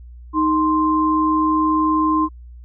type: tone pair together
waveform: sine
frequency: 311.8 / 1046.5 Hz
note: D#4 / C6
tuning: +4 / 0 cents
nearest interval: octave + major sixth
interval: 2096 cents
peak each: -17 dBFS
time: 0.33-2.29 s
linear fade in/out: 50 ms
effects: added 60 Hz sine -36 dBFS peak until 2.64 s